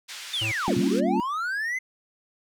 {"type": "band-pass noise", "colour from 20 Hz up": "pink", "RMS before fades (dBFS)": -39, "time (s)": [0.08, 1.01], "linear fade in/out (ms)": 20, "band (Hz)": [2100, 6800], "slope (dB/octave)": 12}
{"type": "linear two-way sweep", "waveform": "triangle", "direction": "down then up", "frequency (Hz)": [3673, 102.4, 2085], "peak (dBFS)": -24, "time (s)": [0.33, 1.79], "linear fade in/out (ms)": 10, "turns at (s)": 0.77}
{"type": "tone", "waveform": "square", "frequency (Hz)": 110.1, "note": "A2", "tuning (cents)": 2, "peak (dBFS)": -30, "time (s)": [0.41, 0.52], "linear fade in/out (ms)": 10}
{"type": "chord", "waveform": "sine", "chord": "G half-diminished seventh", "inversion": "none", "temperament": "equal", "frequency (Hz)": [196, 233.1, 277.2, 349.2], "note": ["G3", "Bb3", "Db4", "F4"], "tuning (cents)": [0, 0, 0, 0], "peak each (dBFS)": -27, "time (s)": [0.68, 1.2], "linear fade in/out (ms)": 0}
{"effects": []}